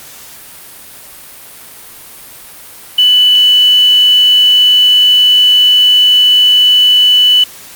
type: tone with quantisation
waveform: sine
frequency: 2983 Hz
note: F#7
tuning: 13 cents sharp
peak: -4 dBFS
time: 2.98-7.44 s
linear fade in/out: 5 ms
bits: 4
effects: white hiss -33 dBFS RMS until 7.75 s + Opus 48 kbps